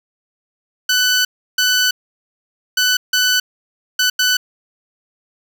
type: tone bursts at uneven times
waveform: 15% pulse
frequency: 1497 Hz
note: F#6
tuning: 20 cents sharp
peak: -6 dBFS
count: 6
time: 0.89-1.25 / 1.58-1.91 / 2.77-2.97 / 3.13-3.4 / 3.99-4.1 / 4.19-4.37 s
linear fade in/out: 5 ms
effects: none